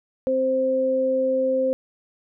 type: tone pair together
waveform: sine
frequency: 261.6 / 523.2 Hz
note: C4 / C5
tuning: 0 / 0 cents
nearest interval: octave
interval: 1200 cents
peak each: -27 / -19 dBFS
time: 0.27-1.73 s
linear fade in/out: 0 ms
effects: none